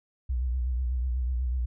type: tone with vibrato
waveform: sine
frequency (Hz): 62.3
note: B1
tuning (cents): +16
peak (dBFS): -25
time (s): 0.29-1.66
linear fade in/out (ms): 10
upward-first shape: triangle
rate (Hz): 8.1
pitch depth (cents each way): 100
effects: none